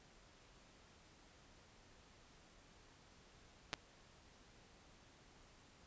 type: clicks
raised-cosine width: 0.2 ms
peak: -22 dBFS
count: 2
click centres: 3.731 / 3.738 s
effects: pink hiss -65 dBFS RMS until 5.86 s + resampled to 16000 Hz

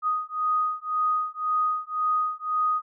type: beating tone pair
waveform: sine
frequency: 1244.5 / 1246.4 Hz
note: D#6 / D#6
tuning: 0 / +3 cents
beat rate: 1.9 Hz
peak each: -26 dBFS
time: 0.02-2.82 s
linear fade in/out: 50 ms
effects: none

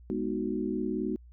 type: chord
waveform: sine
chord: G# minor seventh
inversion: none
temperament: equal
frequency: 207.7 / 246.9 / 311.1 / 370 Hz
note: G#3 / B3 / D#4 / F#4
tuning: 0 / 0 / 0 / 0 cents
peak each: -34 dBFS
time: 0.1-1.16 s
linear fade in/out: 0 ms
effects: added 60 Hz sine -49 dBFS peak until 1.32 s

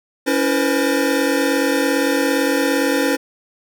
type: tone cluster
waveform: square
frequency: 280.1 / 329.3 / 479.5 / 517 / 1815 Hz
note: C#4 / E4 / A#4 / C5 / A#6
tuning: +18 / -2 / +49 / -21 / -47 cents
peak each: -20 / -24 / -23 / -23 / -27 dBFS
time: 0.26-3.17 s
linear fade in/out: 20 ms
effects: none

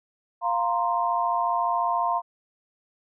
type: chord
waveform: sine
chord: F suspended fourth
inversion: none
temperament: equal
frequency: 698.5 / 932.3 / 1046.5 Hz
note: F5 / Bb5 / C6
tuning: 0 / 0 / 0 cents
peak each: -26 dBFS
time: 0.41-2.22 s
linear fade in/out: 50 ms
effects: none

